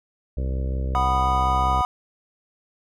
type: harmonic tone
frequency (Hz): 65.41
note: C2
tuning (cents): 0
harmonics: 1 / 2 / 3 / 4 / 5 / 6 / 7 / 8 / 9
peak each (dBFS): -23 / -32 / -38 / -40 / -42 / -44 / -41 / -42 / -43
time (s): 0.37-1.82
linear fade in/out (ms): 5
type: chord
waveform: triangle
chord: B major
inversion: second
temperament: just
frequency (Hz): 740.8 / 987.8 / 1234.7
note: F#5 / B5 / D#6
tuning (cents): +2 / 0 / -14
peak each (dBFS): -22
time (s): 0.95-1.85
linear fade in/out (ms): 0
effects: none